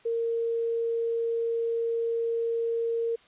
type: tone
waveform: sine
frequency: 461.5 Hz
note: A#4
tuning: 17 cents flat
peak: -25 dBFS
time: 0.05-3.16 s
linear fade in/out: 10 ms
effects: white hiss -58 dBFS RMS until 3.27 s + resampled to 8000 Hz